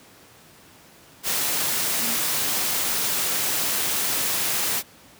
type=tone in noise; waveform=sine; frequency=232.2 Hz; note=A#3; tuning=7 cents flat; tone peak=-35 dBFS; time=1.98-2.18 s; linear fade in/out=50 ms; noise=white; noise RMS=-24 dBFS; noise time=1.23-4.83 s; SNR=-14 dB; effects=pink hiss -50 dBFS RMS until 5.19 s + high-pass 100 Hz 12 dB/octave